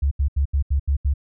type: tone bursts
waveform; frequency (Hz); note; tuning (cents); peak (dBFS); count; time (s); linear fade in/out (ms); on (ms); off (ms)
sine; 70; C#2; +18; -16; 7; 0.02-1.139; 10; 93; 78
effects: none